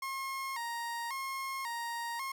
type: tone with vibrato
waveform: 30% pulse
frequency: 1003 Hz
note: B5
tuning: 26 cents sharp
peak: -33 dBFS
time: 0.02-2.32 s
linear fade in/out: 5 ms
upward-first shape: square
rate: 0.92 Hz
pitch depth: 120 cents each way
effects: none